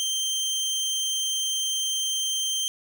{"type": "tone", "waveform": "25% pulse", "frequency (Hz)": 3145, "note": "G7", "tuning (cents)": 5, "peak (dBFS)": -21, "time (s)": [0, 2.68], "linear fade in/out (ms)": 0, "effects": []}